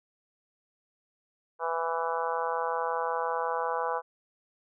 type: harmonic tone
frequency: 165.5 Hz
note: E3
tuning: 7 cents sharp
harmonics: 3 / 4 / 5 / 6 / 7 / 8 / 9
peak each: -33 / -37 / -34 / -33 / -36 / -40 / -40 dBFS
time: 1.59-4.02 s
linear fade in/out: 50 ms
effects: none